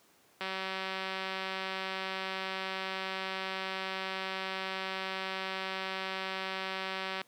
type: click train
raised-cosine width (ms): 0.3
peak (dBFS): -20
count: 1294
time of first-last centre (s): 0.41-7.215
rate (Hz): 190
effects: pink hiss -64 dBFS RMS until 7.27 s + high-pass 200 Hz 12 dB/octave